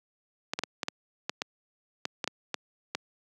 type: clicks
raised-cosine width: 0.2 ms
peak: -12 dBFS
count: 12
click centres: 0.535 / 0.59 / 0.636 / 0.832 / 0.884 / 1.295 / 1.419 / 2.054 / 2.242 / 2.276 / 2.543 / 2.95 s
effects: high-pass 200 Hz 12 dB/octave